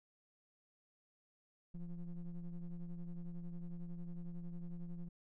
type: ring-modulated tone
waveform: triangle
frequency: 88.5 Hz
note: F2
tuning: 23 cents sharp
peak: -37 dBFS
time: 1.74-5.09 s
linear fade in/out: 10 ms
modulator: 83 Hz
effects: none